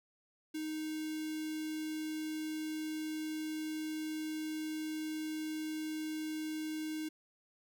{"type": "tone with notch filter", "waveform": "square", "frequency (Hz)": 311.1, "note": "D#4", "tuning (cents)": 0, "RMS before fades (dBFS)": -39, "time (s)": [0.54, 7.09], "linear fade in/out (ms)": 10, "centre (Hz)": 1000, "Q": 0.94, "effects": []}